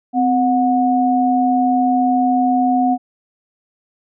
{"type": "tone pair together", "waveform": "sine", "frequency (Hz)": [257.3, 729], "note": ["C4", "F#5"], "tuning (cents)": [-29, -26], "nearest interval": "octave + tritone", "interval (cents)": 1803, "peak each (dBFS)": -15, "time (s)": [0.13, 2.98], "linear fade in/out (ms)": 50, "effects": []}